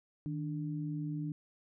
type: tone pair together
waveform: sine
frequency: 155.56 / 293.7 Hz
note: D#3 / D4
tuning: 0 / 0 cents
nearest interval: major seventh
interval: 1100 cents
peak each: -36 / -39 dBFS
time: 0.26-1.32 s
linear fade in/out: 0 ms
effects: none